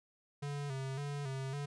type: tone with vibrato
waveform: square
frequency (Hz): 138.59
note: C#3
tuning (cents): 0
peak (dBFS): -38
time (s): 0.42-1.66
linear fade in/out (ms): 10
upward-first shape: square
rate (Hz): 1.8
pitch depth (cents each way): 61
effects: resampled to 22050 Hz